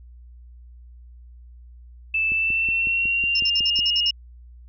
sine tone with pitch glide, 2637 to 2859 Hz, E7 to F7, 0 to +40 cents, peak -19 dBFS, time 2.14-4.11 s, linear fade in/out 5 ms, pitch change +140 cents, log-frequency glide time 2.3-3.88 s
click train, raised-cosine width 3 ms, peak -25 dBFS, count 9, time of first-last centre 2.32-3.791 s, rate 5.44 Hz
sine tone bursts, 5310 Hz, E8, 12 cents sharp, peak -21 dBFS, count 8, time 3.35-4.107 s, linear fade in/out 5 ms, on 50 ms, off 51 ms
effects added 60 Hz sine -42 dBFS peak until 4.68 s

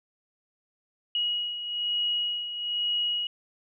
sine beating tone pair, 2900 / 2901.1 Hz, F#7 / F#7, -35 / -35 cents, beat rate 1.1 Hz, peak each -34 / -27 dBFS, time 1.15-3.27 s, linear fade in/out 2 ms, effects none

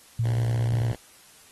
sine tone, 115.4 Hz, A#2, 17 cents flat, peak -21 dBFS, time 0.19-0.92 s, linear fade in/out 5 ms
5% pulse tone with vibrato, 62.2 Hz, B1, 13 cents sharp, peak -25 dBFS, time 0.24-0.96 s, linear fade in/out 10 ms, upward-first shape sine, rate 17 Hz, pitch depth 110 cents each way
effects white hiss -53 dBFS RMS until 1.51 s + AAC 32 kbps

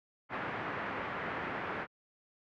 white low-pass noise, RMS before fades -38 dBFS, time 0.29-1.87 s, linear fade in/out 50 ms, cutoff 1900 Hz, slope 24 dB/octave, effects high-pass 100 Hz 12 dB/octave

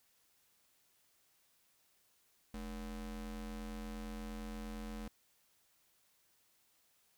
square ring-modulated tone, 130 Hz, C3, 11 cents flat, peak -40 dBFS, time 2.54-5.08 s, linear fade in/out 2 ms, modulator 85.7 Hz, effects white hiss -73 dBFS RMS until 7.17 s

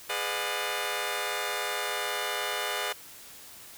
10% pulse chord, G# diminished seventh, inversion none, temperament just, 415.3 / 498.4 / 598 / 717.6 Hz, G#4 / B4 / D5 / F5, 0 / +16 / +31 / +47 cents, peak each -27 dBFS, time 0.09-2.93 s, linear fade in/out 10 ms, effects white hiss -48 dBFS RMS until 3.77 s

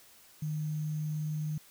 sine tone with sample-and-hold, 153.2 Hz, D#3, 27 cents flat, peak -31 dBFS, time 0.42-1.58 s, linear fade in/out 5 ms, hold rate 6300 Hz, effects white hiss -58 dBFS RMS until 1.7 s

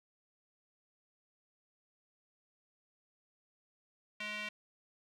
square tone with band-pass filter, 210.5 Hz, G#3, 24 cents sharp, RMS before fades -41 dBFS, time 4.2-4.49 s, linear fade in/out 5 ms, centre 2500 Hz, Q 2.9, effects none

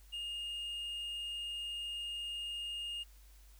sine tone with tanh clipping, 2837 Hz, F7, 27 cents sharp, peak -39 dBFS, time 0.12-3.04 s, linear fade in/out 20 ms, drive 3 dB, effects added 50 Hz sine -56 dBFS peak until 3.59 s + white hiss -66 dBFS RMS until 3.59 s

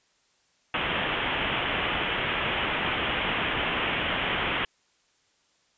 white low-pass noise, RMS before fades -28 dBFS, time 0.74-4.65 s, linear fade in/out 2 ms, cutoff 3300 Hz, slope 96 dB/octave, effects white hiss -67 dBFS RMS until 5.77 s + resampled to 16000 Hz

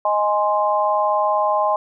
sine chord, Ab major, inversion second, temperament equal, 622.3 / 830.6 / 1046.5 Hz, Eb5 / Ab5 / C6, 0 / 0 / 0 cents, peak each -20 dBFS, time 0.05-1.76 s, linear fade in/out 2 ms, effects none

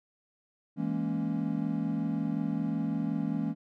triangle chord, A# half-diminished seventh, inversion second, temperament equal, 164.81 / 207.7 / 233.1 / 277.2 Hz, E3 / G#3 / A#3 / C#4, 0 / 0 / 0 / 0 cents, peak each -32 dBFS, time 0.76-3.55 s, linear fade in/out 50 ms, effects none

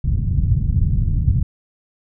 white low-pass noise, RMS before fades -17 dBFS, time 0.04-1.43 s, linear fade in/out 5 ms, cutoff 130 Hz, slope 24 dB/octave, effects none

